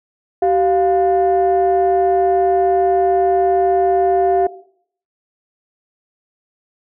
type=tone pair together; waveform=sine; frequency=384.2 / 700.6 Hz; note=G4 / F5; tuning=-35 / +5 cents; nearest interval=minor seventh; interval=1040 cents; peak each=-13 dBFS; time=0.42-4.47 s; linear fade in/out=5 ms; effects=noise-tail reverb RT60 0.6 s tail -17 dB re dry + tanh soft clip ceiling -7 dBFS